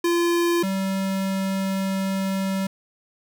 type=tone pair in turn; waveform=square; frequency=343.4 / 192.73 Hz; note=F4 / G3; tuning=-29 / -29 cents; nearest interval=minor seventh; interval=1000 cents; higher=first; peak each=-19 / -23 dBFS; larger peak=first; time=0.04-0.63 / 0.63-2.67 s; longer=second; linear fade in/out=5 ms; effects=none